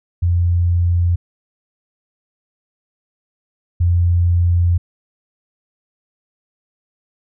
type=tone pair in turn; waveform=sine; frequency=87 / 87 Hz; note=F2 / F2; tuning=-6 / -6 cents; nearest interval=unison; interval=0 cents; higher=neither; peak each=-12 / -11 dBFS; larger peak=second; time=0.22-1.16 / 3.8-4.78 s; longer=second; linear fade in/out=10 ms; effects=none